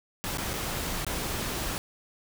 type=noise with dropouts; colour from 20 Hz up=pink; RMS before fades=-32 dBFS; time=0.24-1.78 s; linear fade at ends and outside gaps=0 ms; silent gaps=0.373-0.383 / 0.533-0.538 / 1.047-1.066 s; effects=none